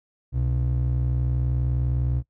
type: ring-modulated tone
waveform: triangle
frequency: 96 Hz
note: G2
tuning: 36 cents flat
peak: -16 dBFS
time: 0.32-2.23 s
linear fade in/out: 50 ms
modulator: 29.9 Hz
effects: noise-tail reverb RT60 0.1 s tail -19 dB re dry